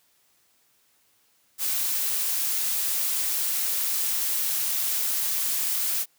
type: noise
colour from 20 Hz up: blue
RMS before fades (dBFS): -26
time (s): 1.58-6.06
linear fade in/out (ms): 50
effects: white hiss -65 dBFS RMS until 6.18 s + high-pass 60 Hz 12 dB/octave